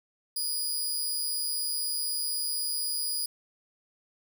15% pulse tone, 4912 Hz, D#8, 23 cents flat, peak -22 dBFS, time 0.36-3.26 s, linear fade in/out 5 ms, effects none

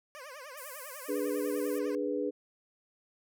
15% pulse tone with vibrato, 554.4 Hz, C#5, in tune, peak -38 dBFS, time 0.15-1.95 s, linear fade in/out 0 ms, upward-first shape triangle, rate 10 Hz, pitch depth 220 cents each way
white band-pass noise, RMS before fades -48 dBFS, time 0.57-1.79 s, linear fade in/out 5 ms, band 7500 to 16000 Hz, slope 24 dB/octave
sine chord, G# diminished, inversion second, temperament equal, 293.7 / 415.3 / 493.9 Hz, D4 / G#4 / B4, 0 / 0 / 0 cents, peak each -34 dBFS, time 1.08-2.31 s, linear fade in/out 20 ms
effects none

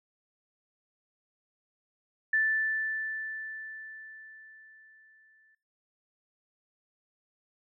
sine tone with exponential decay, 1760 Hz, A6, in tune, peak -22 dBFS, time 2.33-5.55 s, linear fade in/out 5 ms, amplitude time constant 700 ms, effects noise-tail reverb RT60 0.7 s tail -24 dB re dry

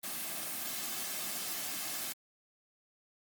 white noise with comb filter, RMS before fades -38 dBFS, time 0.03-2.13 s, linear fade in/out 10 ms, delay 2.1 ms, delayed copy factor -0.5, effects high-pass 150 Hz 12 dB/octave + Opus 24 kbps

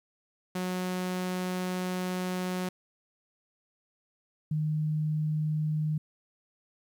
sawtooth / sine tone pair in turn, 182.8 / 153.72 Hz, F#3 / D#3, -21 / -21 cents, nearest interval minor third, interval 300 cents, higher first, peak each -26 dBFS, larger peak neither, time 0.55-2.69 / 4.51-5.98 s, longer first, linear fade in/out 5 ms, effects 11-bit

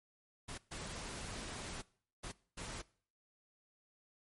pink noise bursts at uneven times, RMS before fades -45 dBFS, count 4, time 0.48-0.58 / 0.71-1.82 / 2.23-2.32 / 2.57-2.82 s, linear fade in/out 10 ms, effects noise-tail reverb RT60 0.5 s tail -21 dB re dry + MP3 48 kbps

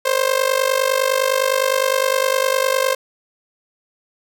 sawtooth tone with amplitude modulation, 527 Hz, C5, 12 cents sharp, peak -8 dBFS, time 0.05-2.95 s, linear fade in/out 10 ms, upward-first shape sine, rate 49.8 Hz, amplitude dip 85%, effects none

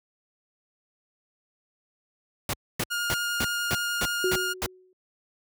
pink noise bursts, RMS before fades -27 dBFS, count 8, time 2.49-4.662 s, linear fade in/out 2 ms, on 44 ms, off 260 ms
sawtooth tone with vibrato, 1420 Hz, F6, 28 cents sharp, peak -23 dBFS, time 2.9-4.54 s, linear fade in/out 20 ms, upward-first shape sine, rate 10 Hz, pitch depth 8 cents each way
sine tone with exponential decay, 370 Hz, F#4, in tune, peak -21 dBFS, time 4.24-4.93 s, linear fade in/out 2 ms, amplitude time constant 150 ms
effects high-pass 60 Hz 12 dB/octave

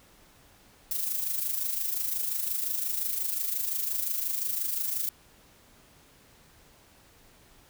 violet noise with amplitude modulation, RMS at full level -28 dBFS, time 0.91-5.09 s, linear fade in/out 2 ms, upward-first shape sine, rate 25.7 Hz, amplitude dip 55%, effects pink hiss -58 dBFS RMS until 7.69 s

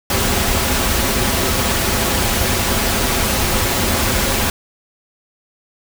pink noise with comb filter, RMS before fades -17 dBFS, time 0.1-4.5 s, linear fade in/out 2 ms, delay 6.6 ms, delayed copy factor -0.5, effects none

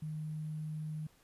sine tone with sample-and-hold, 154.5 Hz, D#3, 12 cents flat, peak -37 dBFS, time 0.02-1.07 s, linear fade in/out 5 ms, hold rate 11025 Hz, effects pink hiss -67 dBFS RMS until 1.23 s + resampled to 32000 Hz

